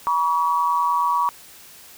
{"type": "tone pair together", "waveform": "sine", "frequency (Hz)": [963.5, 1133], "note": ["B5", "C#6"], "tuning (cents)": [-43, 37], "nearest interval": "minor third", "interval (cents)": 280, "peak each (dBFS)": -20, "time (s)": [0.07, 1.29], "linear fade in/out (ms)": 0, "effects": ["white hiss -45 dBFS RMS until 1.97 s"]}